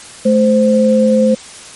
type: tone pair together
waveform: sine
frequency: 216.5 / 519 Hz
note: A3 / C5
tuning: -28 / -14 cents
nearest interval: octave + minor third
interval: 1514 cents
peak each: -10 dBFS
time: 0.25-1.35 s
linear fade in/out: 10 ms
effects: white hiss -34 dBFS RMS until 1.75 s + MP3 48 kbps